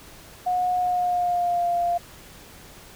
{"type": "tone with pitch glide", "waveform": "sine", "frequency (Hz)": [725, 695.9], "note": ["F#5", "F5"], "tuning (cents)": [-35, -6], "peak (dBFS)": -20, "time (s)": [0.46, 1.98], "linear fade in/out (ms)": 10, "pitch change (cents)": -71, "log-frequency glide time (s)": [0.78, 1.68], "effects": ["pink hiss -46 dBFS RMS until 2.95 s"]}